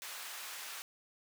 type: high-pass noise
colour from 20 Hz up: pink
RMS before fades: -45 dBFS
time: 0.02-0.82 s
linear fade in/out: 0 ms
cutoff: 1200 Hz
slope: 12 dB/octave
effects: none